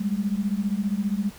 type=beating tone pair; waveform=sine; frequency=196 / 211 Hz; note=G3 / G#3; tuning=0 / +28 cents; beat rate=15 Hz; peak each=-25 / -26 dBFS; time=0-1.31 s; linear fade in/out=10 ms; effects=pink hiss -47 dBFS RMS until 1.38 s